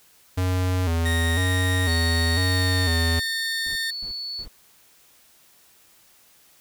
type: tone with vibrato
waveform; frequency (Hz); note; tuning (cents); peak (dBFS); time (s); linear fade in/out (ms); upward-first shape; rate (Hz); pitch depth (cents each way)
square; 87.31; F2; 0; -21; 0.37-3.2; 10; square; 1; 87
type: tone with pitch glide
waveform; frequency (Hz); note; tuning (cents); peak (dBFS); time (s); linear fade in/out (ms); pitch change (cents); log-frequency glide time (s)
30% pulse; 1864.7 to 1815.8; A#6 to A#6; 0 to -46; -23; 1.05-3.91; 10; -46; 2.38-2.98
type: tone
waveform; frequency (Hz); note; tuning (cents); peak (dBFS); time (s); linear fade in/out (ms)
sine; 4435; C#8; 0; -29; 1.86-4.46; 50
type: noise bursts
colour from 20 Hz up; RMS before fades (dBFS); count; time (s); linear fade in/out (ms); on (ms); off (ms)
brown; -41; 3; 3.66-4.479; 2; 93; 270
effects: white hiss -56 dBFS RMS until 6.6 s